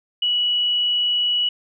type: tone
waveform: sine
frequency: 2935 Hz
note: F#7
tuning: 15 cents flat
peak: -17 dBFS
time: 0.22-1.49 s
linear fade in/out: 5 ms
effects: none